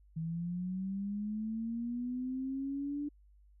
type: linear sweep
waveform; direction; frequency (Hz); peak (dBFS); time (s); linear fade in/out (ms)
sine; up; 159.4 to 293.4; -34; 0.16-3.09; 10
effects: added 50 Hz sine -59 dBFS peak until 3.6 s